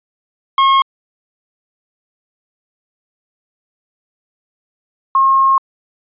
45% pulse / sine tone pair in turn, 1082 / 1076.3 Hz, C#6 / C6, -42 / +49 cents, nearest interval unison, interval 9 cents, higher first, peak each -8 / -8 dBFS, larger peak neither, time 0.58-0.82 / 5.15-5.58 s, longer second, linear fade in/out 2 ms, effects resampled to 8000 Hz

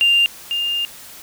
sine tone pair in turn, 2794 / 2809 Hz, F7 / F7, 0 / +9 cents, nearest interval unison, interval 9 cents, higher second, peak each -10 / -18 dBFS, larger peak first, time 0.01-0.26 / 0.51-0.85 s, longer second, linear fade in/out 0 ms, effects tanh soft clip ceiling -7 dBFS + white hiss -39 dBFS RMS until 1.22 s

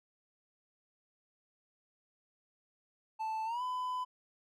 triangle tone with pitch glide, 880 to 1005 Hz, A5 to B5, 0 to +30 cents, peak -32 dBFS, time 3.19-4.05 s, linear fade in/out 20 ms, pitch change +230 cents, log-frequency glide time 3.45-3.62 s, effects none

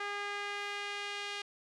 sawtooth tone with band-pass filter sweep, 407.2 Hz, G#4, 34 cents flat, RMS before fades -39 dBFS, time 0-1.42 s, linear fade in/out 5 ms, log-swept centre 1700 to 3000 Hz, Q 1.3, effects resampled to 24000 Hz + 11-bit

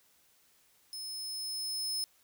sawtooth tone with level ramp, 5200 Hz, E8, 24 cents flat, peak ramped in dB -37 to -29 dBFS, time 0.93-2.04 s, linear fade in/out 0 ms, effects white hiss -67 dBFS RMS until 2.23 s

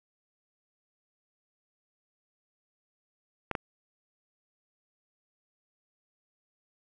clicks, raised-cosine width 0.5 ms, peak -15 dBFS, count 2, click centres 3.513 / 3.552 s, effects none

